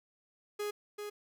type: tone with echo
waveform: 45% pulse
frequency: 415.3 Hz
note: G#4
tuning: in tune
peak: -34 dBFS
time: 0.59-0.71 s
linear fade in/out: 10 ms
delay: 390 ms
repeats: 1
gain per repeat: -5 dB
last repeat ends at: 1.1 s
effects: none